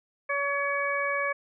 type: harmonic tone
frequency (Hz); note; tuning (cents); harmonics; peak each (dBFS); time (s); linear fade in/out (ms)
565; C#5; +33; 1 / 2 / 3 / 4; -31 / -31 / -31 / -31; 0.29-1.33; 10
effects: none